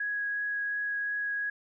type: tone with vibrato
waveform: sine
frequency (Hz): 1661.2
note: G#6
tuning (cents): 0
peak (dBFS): -29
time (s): 0-1.5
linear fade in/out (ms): 5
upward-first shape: triangle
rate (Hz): 2.8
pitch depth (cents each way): 8
effects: none